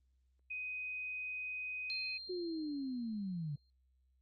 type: tone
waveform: sine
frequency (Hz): 2505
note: D#7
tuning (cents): +11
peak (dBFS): -39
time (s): 0.5-2.18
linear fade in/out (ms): 10
type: tone with exponential decay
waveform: sine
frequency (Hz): 4186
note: C8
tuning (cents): 0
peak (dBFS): -38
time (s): 1.9-3.7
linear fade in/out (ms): 0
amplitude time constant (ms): 390
type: linear sweep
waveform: sine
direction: down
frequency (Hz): 369.2 to 138.59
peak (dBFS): -37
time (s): 2.29-3.56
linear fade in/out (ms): 10
effects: added 64 Hz sine -70 dBFS peak until 4.21 s + Opus 32 kbps